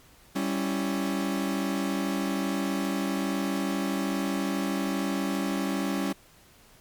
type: chord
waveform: 40% pulse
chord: C# diminished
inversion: second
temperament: equal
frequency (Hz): 196 / 277.2 / 329.6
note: G3 / C#4 / E4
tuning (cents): 0 / 0 / 0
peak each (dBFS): -29 / -29 / -33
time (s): 0.35-6.13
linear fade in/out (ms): 10
effects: pink hiss -56 dBFS RMS until 6.8 s + MP3 96 kbps